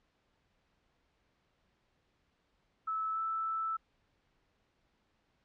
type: tone with pitch glide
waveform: sine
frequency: 1305 to 1318.6 Hz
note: E6 to E6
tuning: -18 to 0 cents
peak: -32 dBFS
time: 2.87-3.77 s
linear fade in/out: 10 ms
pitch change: +18 cents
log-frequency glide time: 3.12-3.19 s
effects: pink hiss -75 dBFS RMS until 5.44 s + low-pass 4000 Hz 12 dB/octave